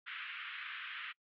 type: band-pass noise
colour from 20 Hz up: pink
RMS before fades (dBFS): -45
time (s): 0.06-1.13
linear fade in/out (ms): 20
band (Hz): 1300 to 3200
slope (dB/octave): 48
effects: noise-tail reverb RT60 0.1 s tail -25 dB re dry